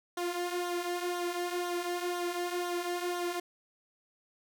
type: tone with flanger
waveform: sawtooth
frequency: 352.3 Hz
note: F4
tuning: 15 cents sharp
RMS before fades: -34 dBFS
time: 0.17-3.4 s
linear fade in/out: 5 ms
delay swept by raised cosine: 0.4 to 3.7 ms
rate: 2 Hz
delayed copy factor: -0.6
effects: none